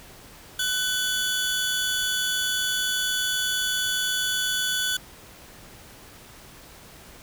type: tone pair together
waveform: sawtooth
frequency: 1500 / 3428 Hz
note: F#6 / A7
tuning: +23 / -46 cents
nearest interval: octave + major second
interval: 1431 cents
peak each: -23 dBFS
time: 0.59-4.97 s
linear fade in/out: 5 ms
effects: pink hiss -47 dBFS RMS until 7.22 s